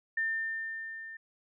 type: tone with level ramp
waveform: sine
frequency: 1800 Hz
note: A6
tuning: 39 cents sharp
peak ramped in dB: -27 to -42 dBFS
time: 0.17-1.17 s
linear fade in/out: 5 ms
effects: none